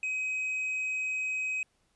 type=tone; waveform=triangle; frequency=2529 Hz; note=D#7; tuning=28 cents sharp; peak=-28 dBFS; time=0.03-1.63 s; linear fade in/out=2 ms; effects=pink hiss -72 dBFS RMS until 1.95 s + resampled to 24000 Hz